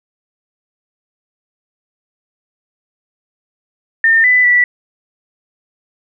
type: tone with pitch steps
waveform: sine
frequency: 1813 / 1996 / 1960 Hz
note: A#6 / B6 / B6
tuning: -49 / +18 / -14 cents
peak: -7 dBFS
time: 4.04-4.64 s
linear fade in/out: 2 ms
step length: 200 ms
effects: none